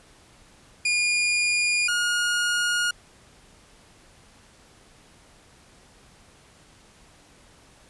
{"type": "tone pair in turn", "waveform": "sawtooth", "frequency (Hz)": [2428, 1433.3], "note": ["D#7", "F6"], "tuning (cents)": [-43, 45], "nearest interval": "major sixth", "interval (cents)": 912, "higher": "first", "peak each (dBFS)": [-17, -18], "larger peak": "first", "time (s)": [[0.85, 1.88], [1.88, 2.91]], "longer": "neither", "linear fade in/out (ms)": 5, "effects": ["pink hiss -54 dBFS RMS until 7.89 s", "resampled to 24000 Hz"]}